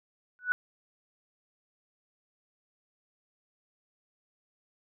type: tone with exponential growth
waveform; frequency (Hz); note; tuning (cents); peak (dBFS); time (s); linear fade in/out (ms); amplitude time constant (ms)
sine; 1480; F#6; 0; -19; 0.39-0.52; 0; 27
effects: none